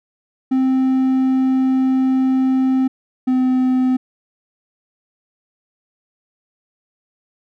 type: tone pair in turn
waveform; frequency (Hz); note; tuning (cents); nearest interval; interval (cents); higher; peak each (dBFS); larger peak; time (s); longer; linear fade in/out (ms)
triangle; 261.6 / 256.4; C4 / C4; 0 / -35; unison; 35; first; -11; neither; 0.51-2.88 / 3.27-3.97; first; 10
effects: none